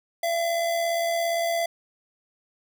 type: tone with amplitude modulation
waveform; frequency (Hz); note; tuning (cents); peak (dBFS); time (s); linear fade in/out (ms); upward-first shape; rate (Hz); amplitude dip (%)
square; 676; E5; +43; -22; 0.23-1.66; 5; sine; 77.4; 35
effects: none